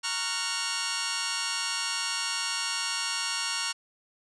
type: chord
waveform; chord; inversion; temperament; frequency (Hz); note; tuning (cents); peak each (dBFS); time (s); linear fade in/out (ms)
10% pulse; Gb major seventh; first; just; 925 / 1110 / 1387.5 / 1480; Bb5 / Db6 / F6 / Gb6; -14 / +2 / -12 / 0; -27; 0.03-3.73; 20
effects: resampled to 24000 Hz